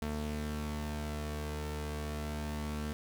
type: tone pair together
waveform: sawtooth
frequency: 75 / 224.7 Hz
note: D2 / A3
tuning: +37 / +37 cents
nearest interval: octave + perfect fifth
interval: 1900 cents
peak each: -33 / -36 dBFS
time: 0.02-2.93 s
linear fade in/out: 0 ms
effects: none